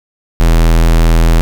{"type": "tone", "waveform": "square", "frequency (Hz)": 41.2, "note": "E1", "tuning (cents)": 0, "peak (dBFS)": -6, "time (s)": [0.4, 1.41], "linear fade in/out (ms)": 0, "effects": []}